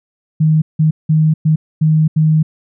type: tone bursts at uneven times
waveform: sine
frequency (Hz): 156.3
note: D#3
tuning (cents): +8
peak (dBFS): -8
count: 6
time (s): 0.4-0.62 / 0.79-0.91 / 1.09-1.34 / 1.45-1.56 / 1.81-2.08 / 2.16-2.43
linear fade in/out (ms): 10
effects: none